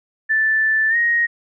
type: tone with pitch glide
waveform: sine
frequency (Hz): 1760 to 1875.5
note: A6 to A#6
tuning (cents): 0 to +10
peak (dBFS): -14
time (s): 0.29-1.27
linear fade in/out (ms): 20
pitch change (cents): +110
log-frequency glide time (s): 0.89-0.96
effects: none